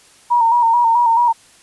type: tone with vibrato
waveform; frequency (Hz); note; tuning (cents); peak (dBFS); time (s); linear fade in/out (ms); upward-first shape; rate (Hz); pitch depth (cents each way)
sine; 937; A#5; +9; -10; 0.3-1.33; 20; square; 4.6; 44
effects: white hiss -48 dBFS RMS until 1.62 s + resampled to 24000 Hz